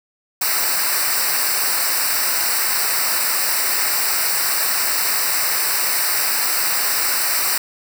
white noise with comb filter, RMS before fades -19 dBFS, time 0.41-7.58 s, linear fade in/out 5 ms, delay 0.3 ms, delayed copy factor -1, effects none

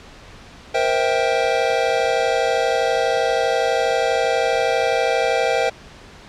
square chord, C dominant seventh, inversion third, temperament just, 470.9 / 523.3 / 654.1 / 784.9 Hz, Bb4 / C5 / E5 / G5, +18 / 0 / -14 / +2 cents, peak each -23 dBFS, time 0.74-5.7 s, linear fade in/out 10 ms, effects pink hiss -42 dBFS RMS until 6.28 s + low-pass 5000 Hz 12 dB/octave

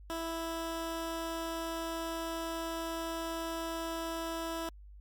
15% pulse tone, 329.6 Hz, E4, in tune, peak -29 dBFS, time 0.1-4.69 s, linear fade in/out 0 ms, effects added 50 Hz sine -49 dBFS peak until 5 s + Opus 48 kbps

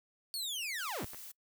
sawtooth linear sweep, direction down, 4500 to 51.91 Hz, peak -33 dBFS, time 0.34-1.05 s, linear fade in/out 0 ms
blue noise, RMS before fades -48 dBFS, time 0.78-1.32 s, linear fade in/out 10 ms
clicks, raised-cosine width 0.5 ms, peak -34 dBFS, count 2, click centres 1.134 / 1.146 s
effects noise-tail reverb RT60 0.1 s tail -24 dB re dry

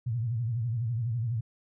sine tone with vibrato, 116.54 Hz, A#2, in tune, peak -27 dBFS, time 0.06-1.41 s, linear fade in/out 10 ms, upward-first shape sine, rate 12 Hz, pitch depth 130 cents each way, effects none

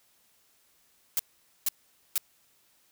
blue noise bursts, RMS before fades -26 dBFS, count 3, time 1.17-2.179 s, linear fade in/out 0 ms, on 23 ms, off 470 ms, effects white hiss -66 dBFS RMS until 2.91 s

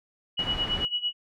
sine tone with tremolo, 2926 Hz, F#7, 20 cents flat, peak -23 dBFS, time 0.37-1.13 s, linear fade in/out 20 ms, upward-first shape sine, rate 9 Hz, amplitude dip 85%
pink low-pass noise, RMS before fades -34 dBFS, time 0.39-0.85 s, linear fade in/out 0 ms, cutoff 2500 Hz, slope 12 dB/octave
effects none

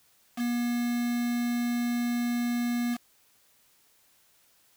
triangle tone with quantisation, 240 Hz, B3, 49 cents flat, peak -24 dBFS, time 0.36-2.98 s, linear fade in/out 50 ms, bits 6, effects white hiss -64 dBFS RMS until 4.76 s

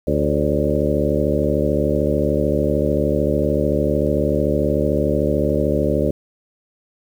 harmonic tone with a mistuned harmonic, 73.42 Hz, D2, in tune, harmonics 1 / 2 / 3 / 4 / 5 / 6 / 7 / 8, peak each -24 / -24 / -24 / -24 / -24 / -24 / -24 / -24 dBFS, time 0.07-6.11 s, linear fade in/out 5 ms, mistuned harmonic 7, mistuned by +58 cents, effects 8-bit

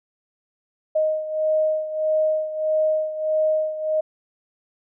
sine beating tone pair, 622.3 / 623.9 Hz, D#5 / D#5, 0 / +5 cents, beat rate 1.6 Hz, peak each -20 / -25 dBFS, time 0.95-4.01 s, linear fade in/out 10 ms, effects none

